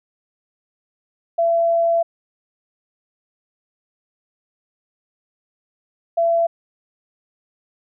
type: tone pair in turn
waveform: sine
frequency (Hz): 673 / 673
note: E5 / E5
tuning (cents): +36 / +36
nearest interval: unison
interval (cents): 0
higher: neither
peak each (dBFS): -14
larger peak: neither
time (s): 1.38-2.03 / 6.17-6.47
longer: first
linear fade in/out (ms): 10
effects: none